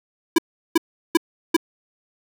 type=tone bursts; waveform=square; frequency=330.5 Hz; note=E4; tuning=5 cents sharp; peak=-12 dBFS; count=4; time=0.36-1.566 s; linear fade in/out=5 ms; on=24 ms; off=370 ms; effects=none